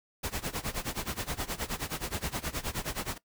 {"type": "noise with tremolo", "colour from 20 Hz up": "pink", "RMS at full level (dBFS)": -32, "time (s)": [0.23, 3.18], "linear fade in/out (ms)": 10, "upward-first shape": "sine", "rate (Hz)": 9.5, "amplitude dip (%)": 90, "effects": ["noise-tail reverb RT60 0.1 s tail -18 dB re dry"]}